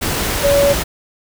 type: tone in noise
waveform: sine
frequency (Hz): 565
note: C#5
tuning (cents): +33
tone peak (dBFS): -10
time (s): 0.43-0.74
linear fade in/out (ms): 20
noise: pink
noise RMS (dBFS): -19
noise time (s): 0.01-0.84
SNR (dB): +6
effects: none